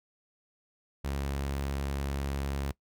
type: tone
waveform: sawtooth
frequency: 69.3 Hz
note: C#2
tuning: in tune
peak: -27 dBFS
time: 1.04-2.72 s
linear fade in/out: 10 ms
effects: noise-tail reverb RT60 0.1 s tail -21 dB re dry